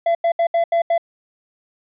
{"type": "tone bursts at uneven times", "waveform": "triangle", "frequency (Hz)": 676, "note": "E5", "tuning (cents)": 43, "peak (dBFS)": -12, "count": 6, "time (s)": [[0.06, 0.15], [0.24, 0.32], [0.39, 0.47], [0.54, 0.64], [0.72, 0.82], [0.9, 0.98]], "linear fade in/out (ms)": 5, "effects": ["resampled to 8000 Hz"]}